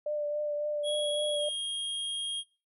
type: tone with vibrato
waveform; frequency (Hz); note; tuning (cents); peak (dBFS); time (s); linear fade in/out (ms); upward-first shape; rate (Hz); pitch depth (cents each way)
sine; 593; D5; +17; -29; 0.06-1.49; 5; triangle; 3.6; 21
type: tone with pitch glide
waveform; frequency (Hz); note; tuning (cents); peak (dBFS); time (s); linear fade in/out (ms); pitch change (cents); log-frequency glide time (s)
square; 3322 to 3250; G#7 to G#7; 0 to -38; -32; 0.83-2.44; 50; -38; 1.35-1.44
effects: noise-tail reverb RT60 0.3 s tail -19 dB re dry + resampled to 32000 Hz